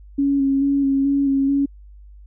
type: tone with vibrato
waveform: sine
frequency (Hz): 276.3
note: C#4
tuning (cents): -6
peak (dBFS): -15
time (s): 0.18-1.66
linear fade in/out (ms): 10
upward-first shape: square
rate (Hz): 2.3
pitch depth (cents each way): 20
effects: added 50 Hz sine -40 dBFS peak until 2.26 s